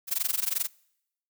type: noise with amplitude modulation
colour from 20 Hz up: blue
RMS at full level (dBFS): -25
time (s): 0.07-0.69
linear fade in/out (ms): 50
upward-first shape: sine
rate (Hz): 22.6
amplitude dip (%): 95
effects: noise-tail reverb RT60 0.8 s tail -25 dB re dry